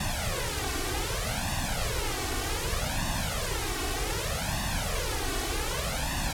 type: noise with flanger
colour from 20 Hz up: pink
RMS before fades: -30 dBFS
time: 0-6.33 s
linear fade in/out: 5 ms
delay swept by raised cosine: 1.1 to 2.7 ms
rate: 0.65 Hz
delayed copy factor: +0.9
effects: low-pass 12000 Hz 12 dB/octave